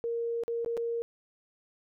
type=tone with dropouts; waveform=sine; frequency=466.2 Hz; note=A#4; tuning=in tune; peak=-29 dBFS; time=0.04-1.02 s; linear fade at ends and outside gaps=0 ms; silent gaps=0.436-0.48 / 0.647-0.661 / 0.769-0.775 s; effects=none